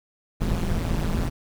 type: noise with amplitude modulation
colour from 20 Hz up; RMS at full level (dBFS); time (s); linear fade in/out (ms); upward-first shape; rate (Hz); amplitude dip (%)
brown; -20; 0.4-1.3; 20; sine; 169; 95
effects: none